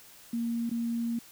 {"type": "tone with dropouts", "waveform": "sine", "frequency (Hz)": 233.1, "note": "A#3", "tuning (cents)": 0, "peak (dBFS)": -28, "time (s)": [0.33, 1.19], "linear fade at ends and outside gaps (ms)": 5, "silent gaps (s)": [0.696, 0.712], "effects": ["white hiss -53 dBFS RMS until 1.31 s"]}